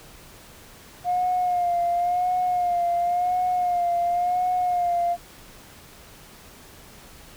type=tone with vibrato; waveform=sine; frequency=711 Hz; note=F5; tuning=31 cents sharp; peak=-19 dBFS; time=1.04-5.17 s; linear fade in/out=50 ms; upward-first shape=sine; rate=0.94 Hz; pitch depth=42 cents each way; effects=tanh soft clip ceiling -15 dBFS + pink hiss -47 dBFS RMS until 7.36 s